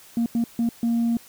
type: tone bursts at uneven times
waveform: sine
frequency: 233.1 Hz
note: A#3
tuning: in tune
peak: -17 dBFS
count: 4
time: 0.17-0.26 / 0.35-0.44 / 0.59-0.69 / 0.83-1.17 s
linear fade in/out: 2 ms
effects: tanh soft clip ceiling -17 dBFS + white hiss -49 dBFS RMS until 1.28 s